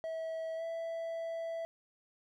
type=tone with pitch glide; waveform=triangle; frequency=648 to 660.9 Hz; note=E5 to E5; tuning=-30 to +4 cents; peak=-34 dBFS; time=0.04-1.65 s; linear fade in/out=0 ms; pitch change=+34 cents; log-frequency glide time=0.56-0.63 s; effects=none